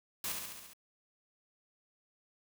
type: noise with echo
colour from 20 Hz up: white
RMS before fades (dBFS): -37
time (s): 0.24-0.32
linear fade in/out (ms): 2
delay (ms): 69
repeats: 6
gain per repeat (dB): -3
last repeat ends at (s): 0.734
effects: none